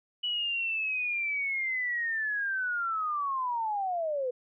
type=linear sweep; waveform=sine; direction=down; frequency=2960 to 485.6 Hz; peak=-28 dBFS; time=0.23-4.31 s; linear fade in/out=10 ms; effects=none